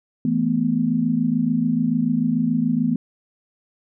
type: chord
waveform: sine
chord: E suspended fourth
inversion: none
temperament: equal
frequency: 164.81 / 220 / 246.9 Hz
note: E3 / A3 / B3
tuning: 0 / 0 / 0 cents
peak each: -24 / -22 / -20 dBFS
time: 0.25-2.96 s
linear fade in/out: 2 ms
effects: none